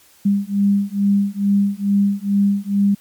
sine beating tone pair, 199.3 / 201.6 Hz, G3 / G3, +29 / +49 cents, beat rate 2.3 Hz, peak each -17 dBFS, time 0.25-2.95 s, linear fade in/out 10 ms, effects white hiss -51 dBFS RMS until 3 s + MP3 96 kbps

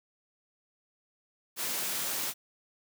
white high-pass noise, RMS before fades -33 dBFS, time 1.56-2.34 s, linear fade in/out 50 ms, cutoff 140 Hz, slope 12 dB/octave, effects none

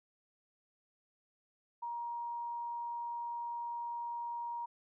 sine tone, 945 Hz, A#5, 23 cents sharp, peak -37 dBFS, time 1.82-4.66 s, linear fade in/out 10 ms, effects none

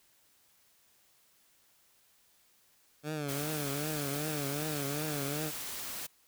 15% pulse tone with vibrato, 146.8 Hz, D3, in tune, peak -28 dBFS, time 3.03-5.52 s, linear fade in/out 50 ms, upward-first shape triangle, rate 2.6 Hz, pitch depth 120 cents each way
white noise, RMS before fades -40 dBFS, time 3.28-6.07 s, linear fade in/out 10 ms
effects white hiss -67 dBFS RMS until 6.27 s

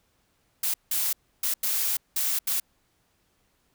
blue noise bursts at uneven times, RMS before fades -26 dBFS, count 6, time 0.63-0.74 / 0.91-1.13 / 1.43-1.54 / 1.63-1.97 / 2.16-2.39 / 2.47-2.6 s, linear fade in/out 5 ms, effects pink hiss -69 dBFS RMS until 3.74 s

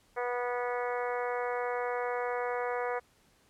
harmonic tone, 244.6 Hz, B3, 16 cents flat, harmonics 2 / 3 / 4 / 5 / 6 / 7 / 8 / 9, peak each -33 / -37 / -39 / -41 / -43 / -44 / -45 / -46 dBFS, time 0.16-3 s, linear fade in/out 20 ms, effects pink hiss -66 dBFS RMS until 3.49 s + low-pass 12000 Hz 12 dB/octave

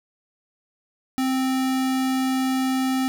square tone, 261.6 Hz, C4, in tune, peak -21 dBFS, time 1.18-3.08 s, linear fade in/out 0 ms, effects none

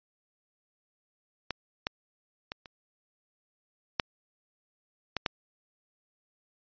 clicks, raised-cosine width 0.2 ms, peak -13 / -11 / -18 / -28 / -6 / -12 / -9 dBFS, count 7, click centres 1.507 / 1.869 / 2.519 / 2.658 / 3.998 / 5.167 / 5.262 s, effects resampled to 11025 Hz

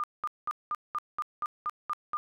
sine tone bursts, 1209 Hz, D6, 50 cents sharp, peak -28 dBFS, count 10, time 0-2.17 s, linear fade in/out 0 ms, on 37 ms, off 200 ms, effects none

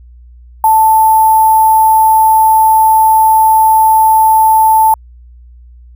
sine tone with sample-and-hold, 880 Hz, A5, in tune, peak -4 dBFS, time 0.64-4.94 s, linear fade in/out 2 ms, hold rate 11025 Hz, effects added 60 Hz sine -34 dBFS peak until 5.95 s

